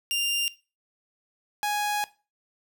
sawtooth tone pair in turn, 2794 / 830.7 Hz, F7 / G#5, 0 / 0 cents, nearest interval octave + major sixth, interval 2100 cents, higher first, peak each -21 dBFS, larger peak neither, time 0.11-0.48 / 1.63-2.04 s, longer second, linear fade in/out 0 ms, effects noise-tail reverb RT60 0.3 s tail -18 dB re dry

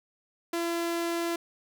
sawtooth tone, 338.8 Hz, E4, 48 cents sharp, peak -24 dBFS, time 0.53-1.36 s, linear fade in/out 5 ms, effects none

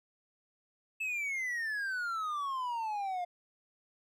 triangle exponential sweep, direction down, 2637 to 698.5 Hz, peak -31 dBFS, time 1-3.25 s, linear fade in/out 10 ms, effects none

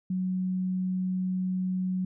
sine tone, 185 Hz, F#3, in tune, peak -26 dBFS, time 0.1-2.05 s, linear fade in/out 5 ms, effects none

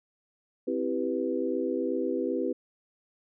sine chord, C major seventh, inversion none, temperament equal, 261.6 / 329.6 / 392 / 493.9 Hz, C4 / E4 / G4 / B4, 0 / 0 / 0 / 0 cents, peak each -32 dBFS, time 0.67-2.53 s, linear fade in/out 10 ms, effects none

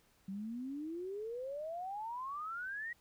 sine exponential sweep, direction up, 187.9 to 1926 Hz, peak -39 dBFS, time 0.28-2.93 s, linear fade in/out 5 ms, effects pink hiss -70 dBFS RMS until 3 s

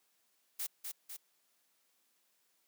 blue noise with echo, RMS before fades -38 dBFS, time 0.59-0.67 s, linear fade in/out 10 ms, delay 250 ms, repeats 2, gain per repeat -4 dB, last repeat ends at 1.17 s, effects white hiss -75 dBFS RMS until 2.67 s + high-pass 200 Hz 12 dB/octave

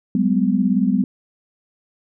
sine tone cluster, 188.3 / 205.9 / 251.1 Hz, F#3 / G#3 / B3, +31 / -15 / +29 cents, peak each -19 dBFS, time 0.15-1.04 s, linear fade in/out 2 ms, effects none

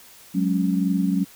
sine chord, F# suspended second, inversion none, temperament equal, 185 / 207.7 / 277.2 Hz, F#3 / G#3 / C#4, 0 / 0 / 0 cents, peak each -21 / -25 / -24 dBFS, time 0.34-1.25 s, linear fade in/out 20 ms, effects white hiss -48 dBFS RMS until 1.35 s

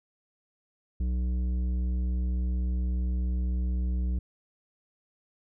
sine tone with tanh clipping, 61.74 Hz, B1, in tune, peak -27 dBFS, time 1-4.19 s, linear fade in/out 5 ms, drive 10 dB, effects none

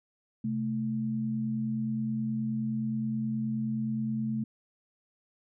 sine tone pair together, 130.49 / 220 Hz, C3 / A3, -4 / 0 cents, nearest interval major sixth, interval 904 cents, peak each -35 / -29 dBFS, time 0.44-4.44 s, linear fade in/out 5 ms, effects none

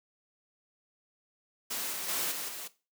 white noise with level steps, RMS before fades -35 / -37 / -32 / -37 / -41 dBFS, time 1.7-2.68 s, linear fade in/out 10 ms, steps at 1.92 / 2.08 / 2.31 / 2.48 s, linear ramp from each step 10 ms, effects noise-tail reverb RT60 0.3 s tail -17 dB re dry + high-pass 200 Hz 12 dB/octave

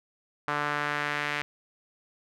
sawtooth tone with band-pass filter sweep, 147 Hz, D3, 2 cents sharp, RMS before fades -30 dBFS, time 0.48-1.42 s, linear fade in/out 0 ms, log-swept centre 1300 to 2100 Hz, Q 1.9, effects none

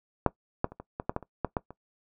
clicks, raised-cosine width 1 ms, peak -6 / -10 / -29 / -26 / -18 / -13 / -15 / -30 / -12 / -13 / -29 dBFS, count 11, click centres 0.263 / 0.644 / 0.72 / 0.8 / 0.999 / 1.095 / 1.164 / 1.227 / 1.447 / 1.568 / 1.706 s, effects noise-tail reverb RT60 0.1 s tail -19 dB re dry

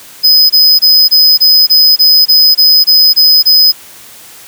square tone bursts, 5030 Hz, D#8, 18 cents sharp, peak -3 dBFS, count 12, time 0.23-3.723 s, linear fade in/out 20 ms, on 270 ms, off 23 ms, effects white hiss -34 dBFS RMS until 4.47 s + high-pass 60 Hz 12 dB/octave

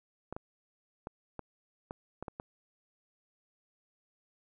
clicks, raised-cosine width 1 ms, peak -25 dBFS, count 8, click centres 0.326 / 0.365 / 1.071 / 1.393 / 1.909 / 2.226 / 2.282 / 2.399 s, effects none

